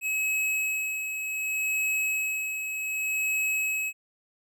square tone with tremolo, 2565 Hz, E7, 48 cents flat, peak -25 dBFS, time 0.01-3.93 s, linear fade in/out 50 ms, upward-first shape sine, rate 0.66 Hz, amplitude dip 50%, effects none

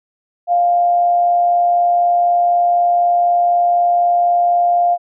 sine tone with amplitude modulation, 700 Hz, F5, 4 cents sharp, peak -9 dBFS, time 0.47-4.98 s, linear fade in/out 50 ms, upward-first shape sine, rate 124 Hz, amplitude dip 30%, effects none

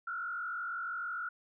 sine tone with frequency modulation, 1396.9 Hz, F6, in tune, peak -35 dBFS, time 0.07-1.29 s, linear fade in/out 5 ms, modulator 46.2 Hz, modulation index 1.4, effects none

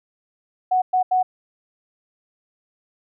sine tone bursts at uneven times, 740 Hz, F#5, in tune, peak -15 dBFS, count 3, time 0.71-0.82 / 0.93-1.03 / 1.11-1.23 s, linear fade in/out 10 ms, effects none

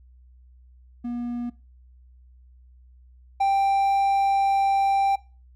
triangle tone pair in turn, 240.4 / 787.4 Hz, B3 / G5, -46 / +8 cents, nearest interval octave + major sixth, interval 2054 cents, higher second, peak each -25 / -16 dBFS, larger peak second, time 1.04-1.5 / 3.4-5.16 s, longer second, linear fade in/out 10 ms, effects noise-tail reverb RT60 0.3 s tail -20 dB re dry + added 62 Hz sine -49 dBFS peak until 5.55 s

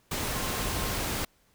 sine tone in noise, 1061 Hz, C6, 24 cents sharp, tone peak -42 dBFS, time 0.34-0.96 s, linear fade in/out 5 ms, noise pink, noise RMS -31 dBFS, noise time 0.11-1.25 s, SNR -14 dB, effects pink hiss -66 dBFS RMS until 1.54 s

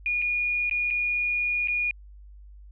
sine tone with dropouts, 2441 Hz, D#7, 34 cents flat, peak -23 dBFS, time 0.06-1.91 s, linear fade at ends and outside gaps 1 ms, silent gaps 0.218-0.222 / 0.697-0.711 / 0.904-0.908 / 1.674-1.683 s, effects added 50 Hz sine -44 dBFS peak until 2.71 s

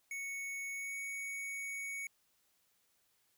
square tone with pitch glide, 2217 to 2231 Hz, C#7 to C#7, 0 to +11 cents, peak -40 dBFS, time 0.11-2.07 s, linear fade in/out 2 ms, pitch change +11 cents, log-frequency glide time 0.72-0.96 s, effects white hiss -75 dBFS RMS until 3.37 s

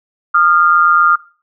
sine tone pair together, 1222 / 1389.9 Hz, D#6 / F6, -32 / -9 cents, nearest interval major second, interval 223 cents, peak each -10 dBFS, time 0.34-1.16 s, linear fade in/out 10 ms, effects noise-tail reverb RT60 0.4 s tail -20 dB re dry

